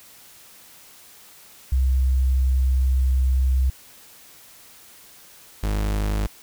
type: tone pair in turn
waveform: sine / 40% pulse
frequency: 65 / 51.59 Hz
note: C2 / G#1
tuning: -11 / -11 cents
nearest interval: major third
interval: 400 cents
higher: first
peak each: -16 / -20 dBFS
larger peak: first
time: 1.72-3.7 / 5.63-6.27 s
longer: first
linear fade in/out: 5 ms
effects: white hiss -48 dBFS RMS until 6.42 s